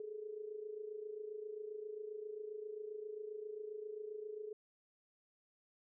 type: tone with amplitude modulation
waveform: sine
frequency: 425.4 Hz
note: G#4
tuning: 42 cents sharp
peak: -40 dBFS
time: 0-4.53 s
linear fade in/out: 2 ms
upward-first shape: sine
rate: 27.5 Hz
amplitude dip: 70%
effects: none